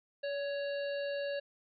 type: harmonic tone with a mistuned harmonic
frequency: 557 Hz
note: C#5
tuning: 8 cents sharp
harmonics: 1 / 3 / 5 / 7 / 8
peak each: -34 / -44 / -48 / -51 / -52 dBFS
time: 0.23-1.4 s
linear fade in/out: 10 ms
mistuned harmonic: 1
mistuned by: +31 cents
effects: none